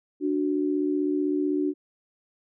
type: tone pair together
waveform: sine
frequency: 294.2 / 370 Hz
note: D4 / F#4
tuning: +3 / 0 cents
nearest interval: major third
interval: 397 cents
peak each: -24 / -27 dBFS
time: 0.2-1.74 s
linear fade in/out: 50 ms
effects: none